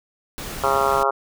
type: noise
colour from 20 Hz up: pink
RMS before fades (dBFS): -32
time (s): 0.38-1.03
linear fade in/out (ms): 0
type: harmonic tone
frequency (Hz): 136.7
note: C#3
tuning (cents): -24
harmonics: 3 / 4 / 5 / 6 / 7 / 8 / 9 / 10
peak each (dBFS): -25 / -25 / -25 / -25 / -25 / -25 / -25 / -25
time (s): 0.63-1.11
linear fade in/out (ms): 10
effects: none